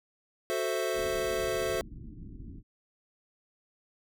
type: chord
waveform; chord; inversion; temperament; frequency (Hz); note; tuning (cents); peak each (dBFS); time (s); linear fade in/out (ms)
square; F# half-diminished seventh; none; equal; 370 / 440 / 523.3 / 659.3; F#4 / A4 / C5 / E5; 0 / 0 / 0 / 0; -35; 0.5-1.81; 0
type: low-pass noise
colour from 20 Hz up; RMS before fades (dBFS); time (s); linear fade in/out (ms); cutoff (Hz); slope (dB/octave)
pink; -44; 0.93-2.63; 50; 320; 48
effects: none